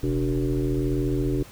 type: tone with frequency modulation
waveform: sine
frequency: 210 Hz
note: G#3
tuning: 19 cents sharp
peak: -21 dBFS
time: 0.03-1.43 s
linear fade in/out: 5 ms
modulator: 81.1 Hz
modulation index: 2.4
effects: pink hiss -47 dBFS RMS until 1.51 s